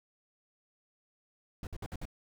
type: noise bursts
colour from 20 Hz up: brown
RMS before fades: -39 dBFS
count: 5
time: 1.63-2.054 s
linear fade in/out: 2 ms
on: 40 ms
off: 56 ms
effects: none